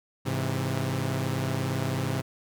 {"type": "chord", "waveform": "sawtooth", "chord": "Ab augmented", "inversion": "none", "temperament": "equal with one note detuned", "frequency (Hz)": [103.83, 132.41, 164.81], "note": ["Ab2", "C3", "E3"], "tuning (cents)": [0, 21, 0], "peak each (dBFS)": [-28, -25, -30], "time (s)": [0.25, 2.22], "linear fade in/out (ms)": 20, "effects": []}